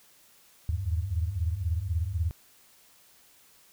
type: tone cluster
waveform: sine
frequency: 78 / 81.9 / 98.3 Hz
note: D#2 / E2 / G2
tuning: +5 / -11 / +5 cents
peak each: -31 dBFS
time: 0.69-2.31 s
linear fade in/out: 0 ms
effects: white hiss -59 dBFS RMS until 3.72 s